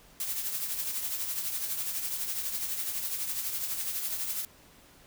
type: noise with tremolo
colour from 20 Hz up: blue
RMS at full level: -31 dBFS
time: 0.2-4.45 s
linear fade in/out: 2 ms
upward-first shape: triangle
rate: 12 Hz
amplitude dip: 55%
effects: pink hiss -57 dBFS RMS until 5.06 s